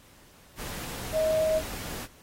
sine tone in noise, 631 Hz, D#5, 24 cents sharp, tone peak -22 dBFS, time 1.12-1.62 s, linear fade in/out 50 ms, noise pink, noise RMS -38 dBFS, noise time 0.56-2.08 s, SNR +13 dB, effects pink hiss -56 dBFS RMS until 2.22 s + AAC 48 kbps

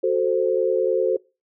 sine chord, F# diminished, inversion none, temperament equal, 370 / 440 / 523.3 Hz, F#4 / A4 / C5, 0 / 0 / 0 cents, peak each -22 dBFS, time 0.03-1.17 s, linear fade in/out 10 ms, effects noise-tail reverb RT60 0.3 s tail -24 dB re dry

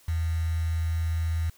sine tone with quantisation, 81.8 Hz, E2, 13 cents flat, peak -24 dBFS, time 0.08-1.5 s, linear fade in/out 5 ms, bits 7, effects white hiss -58 dBFS RMS until 1.57 s

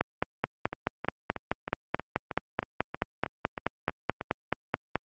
two click trains, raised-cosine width 0.5 ms, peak -9 / -17 dBFS, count 24 / 12, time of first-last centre 0.01-4.956 / 0.73-4.211 s, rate 4.65 / 3.16 Hz, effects high-pass 80 Hz 12 dB/octave + Opus 48 kbps

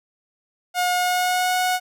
sawtooth tone with pitch glide, 719 to 732.8 Hz, F#5 to F#5, -50 to -17 cents, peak -15 dBFS, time 0.74-1.8 s, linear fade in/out 50 ms, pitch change +33 cents, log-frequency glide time 0.94-1.55 s, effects none

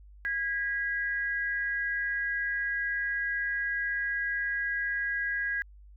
sine tone pair together, 1640.9 / 1957 Hz, G#6 / B6, -21 / -16 cents, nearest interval minor third, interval 305 cents, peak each -29 / -34 dBFS, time 0.25-5.62 s, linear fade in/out 0 ms, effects added 50 Hz sine -49 dBFS peak until 5.96 s

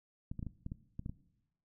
clicks, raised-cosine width 5 ms, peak -28 dBFS, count 9, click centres 0.315 / 0.393 / 0.428 / 0.467 / 0.664 / 0.719 / 0.994 / 1.061 / 1.095 s, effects noise-tail reverb RT60 0.9 s tail -18 dB re dry

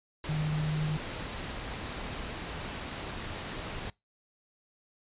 sine tone in noise, 153.2 Hz, D#3, 27 cents flat, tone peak -28 dBFS, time 0.29-0.97 s, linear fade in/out 2 ms, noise pink, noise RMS -38 dBFS, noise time 0.24-3.9 s, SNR +7 dB, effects noise-tail reverb RT60 0.2 s tail -24 dB re dry + resampled to 8000 Hz

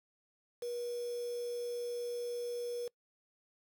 sine tone with quantisation, 481.2 Hz, B4, 45 cents flat, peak -36 dBFS, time 0.62-2.88 s, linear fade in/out 5 ms, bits 8, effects noise-tail reverb RT60 0.1 s tail -24 dB re dry

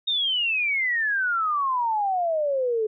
sine exponential sweep, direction down, 3729 to 423.8 Hz, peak -21 dBFS, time 0.07-2.87 s, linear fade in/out 10 ms, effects none

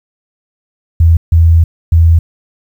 sine tone bursts at uneven times, 82.7 Hz, E2, 6 cents sharp, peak -3 dBFS, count 3, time 1-1.17 / 1.32-1.64 / 1.92-2.19 s, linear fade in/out 5 ms, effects 7-bit

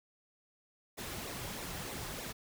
pink noise with flanger, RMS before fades -42 dBFS, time 0.97-2.33 s, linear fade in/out 20 ms, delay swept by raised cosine 0.62 to 4.52 ms, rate 3.2 Hz, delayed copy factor -0.6, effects none

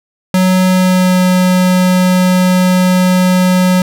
square tone with pitch glide, 185 to 183.09 Hz, F#3 to F#3, 0 to -18 cents, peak -8 dBFS, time 0.34-3.82 s, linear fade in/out 2 ms, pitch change -18 cents, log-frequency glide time 0.67-1.19 s, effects none

